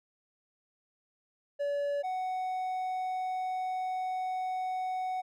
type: tone pair in turn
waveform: triangle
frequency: 572 / 743.4 Hz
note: D5 / F#5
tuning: -46 / +8 cents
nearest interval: perfect fourth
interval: 454 cents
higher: second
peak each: -27 / -29 dBFS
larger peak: first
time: 1.59-2.03 / 2.03-5.22 s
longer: second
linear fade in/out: 20 ms
effects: none

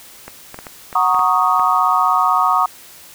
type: clicks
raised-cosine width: 0.5 ms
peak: -16 dBFS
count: 8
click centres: 0.28 / 0.544 / 0.589 / 0.668 / 0.928 / 1.146 / 1.193 / 1.596 s
type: chord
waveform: sine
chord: D# minor seventh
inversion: first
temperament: equal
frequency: 740 / 932.3 / 1108.7 / 1244.5 Hz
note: F#5 / A#5 / C#6 / D#6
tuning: 0 / 0 / 0 / 0 cents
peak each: -19 / -19 / -17 / -16 dBFS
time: 0.95-2.66 s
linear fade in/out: 5 ms
effects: white hiss -41 dBFS RMS until 3.14 s

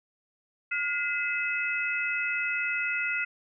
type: tone cluster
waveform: sine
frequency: 1429 / 2041 / 2581 Hz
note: F6 / C7 / E7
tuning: +39 / -44 / -37 cents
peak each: -31 dBFS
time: 0.71-3.25 s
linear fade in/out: 10 ms
effects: none

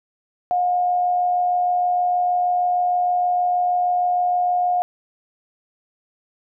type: tone with amplitude modulation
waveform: sine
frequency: 717 Hz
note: F5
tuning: 45 cents sharp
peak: -15 dBFS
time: 0.51-4.82 s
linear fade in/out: 0 ms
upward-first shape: sine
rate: 86.4 Hz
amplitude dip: 30%
effects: none

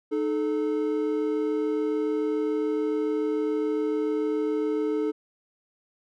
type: tone pair together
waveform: triangle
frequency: 306.6 / 433.6 Hz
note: D#4 / A4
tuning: -25 / -25 cents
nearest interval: tritone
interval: 600 cents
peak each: -25 / -24 dBFS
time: 0.11-5.12 s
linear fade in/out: 20 ms
effects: none

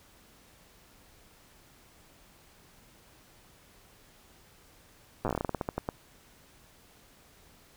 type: slowing click train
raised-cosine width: 1 ms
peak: -16 dBFS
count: 17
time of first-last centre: 5.25-5.889 s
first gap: 8 ms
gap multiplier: 1.19
effects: pink hiss -59 dBFS RMS until 7.76 s

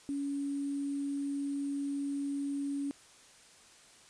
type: tone with sample-and-hold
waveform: sine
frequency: 281.3 Hz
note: C#4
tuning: 26 cents sharp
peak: -32 dBFS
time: 0.09-2.91 s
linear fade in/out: 0 ms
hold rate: 8820 Hz
effects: white hiss -58 dBFS RMS until 4.09 s + resampled to 22050 Hz

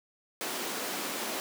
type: high-pass noise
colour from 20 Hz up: pink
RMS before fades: -35 dBFS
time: 0.41-1.4 s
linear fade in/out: 0 ms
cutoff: 240 Hz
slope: 24 dB/octave
effects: none

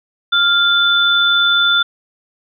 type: tone pair together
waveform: sine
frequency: 1396.9 / 3516 Hz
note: F6 / A7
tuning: 0 / -2 cents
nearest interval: octave + major third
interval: 1598 cents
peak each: -13 dBFS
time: 0.32-1.83 s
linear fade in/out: 10 ms
effects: none

